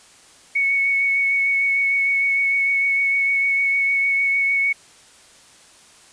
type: tone with vibrato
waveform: sine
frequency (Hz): 2217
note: C#7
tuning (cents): 0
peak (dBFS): -16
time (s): 0.55-4.73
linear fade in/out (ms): 10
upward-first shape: triangle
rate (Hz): 6.6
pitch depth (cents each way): 16
effects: white hiss -49 dBFS RMS until 6.12 s + resampled to 22050 Hz